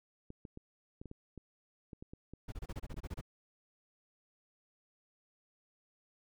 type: clicks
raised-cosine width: 3 ms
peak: -34 dBFS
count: 12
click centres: 0.304 / 0.452 / 0.574 / 1.015 / 1.057 / 1.114 / 1.377 / 1.932 / 2.025 / 2.135 / 2.336 / 2.942 s
type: noise bursts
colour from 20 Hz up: brown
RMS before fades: -41 dBFS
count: 11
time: 2.48-3.212 s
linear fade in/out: 10 ms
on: 42 ms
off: 27 ms
effects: none